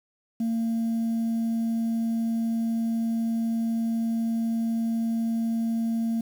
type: tone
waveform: sine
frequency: 228 Hz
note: A#3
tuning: 38 cents flat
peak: -21 dBFS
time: 0.4-6.21 s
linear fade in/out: 5 ms
effects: tanh soft clip ceiling -22 dBFS + 8-bit